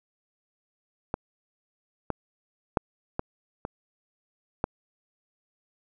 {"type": "clicks", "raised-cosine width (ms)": 1, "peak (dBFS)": [-13, -13, -7, -13, -18, -10], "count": 6, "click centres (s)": [1.141, 2.103, 2.772, 3.194, 3.651, 4.641], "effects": []}